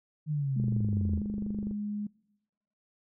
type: linear sweep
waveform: sine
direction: down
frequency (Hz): 155.56 to 78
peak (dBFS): -27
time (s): 0.26-1.22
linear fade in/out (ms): 50
type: tone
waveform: sine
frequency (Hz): 207.5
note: G#3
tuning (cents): -1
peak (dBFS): -31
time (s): 0.56-2.07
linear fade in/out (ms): 5
type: click train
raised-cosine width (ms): 3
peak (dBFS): -27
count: 28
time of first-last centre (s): 0.6-1.711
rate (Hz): 24.3
effects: noise-tail reverb RT60 1.0 s tail -25 dB re dry